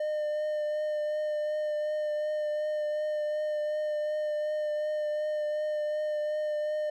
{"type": "tone with vibrato", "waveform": "triangle", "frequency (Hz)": 605, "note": "D#5", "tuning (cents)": -49, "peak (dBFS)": -26, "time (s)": [0, 6.9], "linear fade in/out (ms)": 5, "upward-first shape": "triangle", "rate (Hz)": 2.7, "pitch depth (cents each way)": 17, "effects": []}